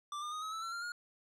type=tone with pitch steps; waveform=square; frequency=1176 / 1209.1 / 1243.1 / 1278 / 1313.9 / 1350.9 / 1388.8 / 1427.9 Hz; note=D6 / D#6 / D#6 / D#6 / E6 / E6 / F6 / F6; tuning=+2 / -50 / -2 / +46 / -6 / +42 / -10 / +38 cents; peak=-39 dBFS; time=0.12-0.92 s; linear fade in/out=2 ms; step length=100 ms; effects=low-pass 8000 Hz 12 dB/octave